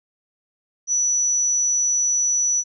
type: tone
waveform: sine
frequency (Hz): 5920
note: F#8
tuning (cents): 0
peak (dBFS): -17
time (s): 0.87-2.64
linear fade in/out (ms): 50
effects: none